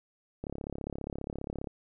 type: click train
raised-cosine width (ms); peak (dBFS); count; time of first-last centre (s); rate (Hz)
2; -23; 44; 0.44-1.672; 34.9
effects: none